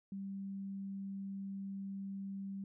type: tone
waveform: sine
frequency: 195.8 Hz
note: G3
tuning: 2 cents flat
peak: -40 dBFS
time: 0.12-2.64 s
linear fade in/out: 2 ms
effects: none